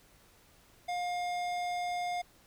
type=tone with tanh clipping; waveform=sine; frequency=710 Hz; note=F5; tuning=28 cents sharp; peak=-34 dBFS; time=0.88-2.22 s; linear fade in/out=10 ms; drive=18 dB; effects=pink hiss -62 dBFS RMS until 2.46 s